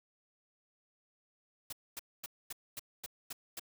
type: noise bursts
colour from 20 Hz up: white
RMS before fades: -42 dBFS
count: 8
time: 1.7-3.596 s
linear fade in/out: 5 ms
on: 27 ms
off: 240 ms
effects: none